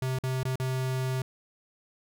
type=tone with dropouts; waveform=square; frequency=130 Hz; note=C3; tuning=11 cents flat; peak=-28 dBFS; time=0.02-1.22 s; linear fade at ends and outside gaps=2 ms; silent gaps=0.187-0.236 / 0.432-0.452 / 0.557-0.599 s; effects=none